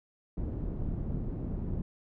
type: low-pass noise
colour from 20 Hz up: pink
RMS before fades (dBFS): -34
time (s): 0.37-1.82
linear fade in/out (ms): 5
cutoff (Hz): 260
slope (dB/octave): 12
effects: none